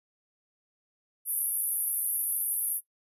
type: band-pass noise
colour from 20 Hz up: pink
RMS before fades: -30 dBFS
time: 1.25-2.81 s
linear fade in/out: 50 ms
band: 10000 to 13000 Hz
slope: 96 dB/octave
effects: noise-tail reverb RT60 0.1 s tail -18 dB re dry + resampled to 32000 Hz